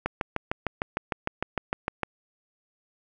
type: click train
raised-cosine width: 0.5 ms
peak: -11 dBFS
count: 14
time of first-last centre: 0.06-2.033 s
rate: 6.59 Hz
effects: none